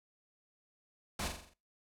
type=noise with echo; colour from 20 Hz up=pink; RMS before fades=-37 dBFS; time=1.19-1.28 s; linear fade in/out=5 ms; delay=43 ms; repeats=6; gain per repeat=-5 dB; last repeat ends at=1.538 s; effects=noise-tail reverb RT60 0.3 s tail -22 dB re dry + low-pass 11000 Hz 12 dB/octave